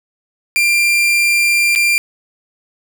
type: tone with dropouts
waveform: 40% pulse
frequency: 2381 Hz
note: D7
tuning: 23 cents sharp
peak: -10 dBFS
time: 0.56-1.98 s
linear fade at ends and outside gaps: 0 ms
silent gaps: 1.751-1.759 s
effects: none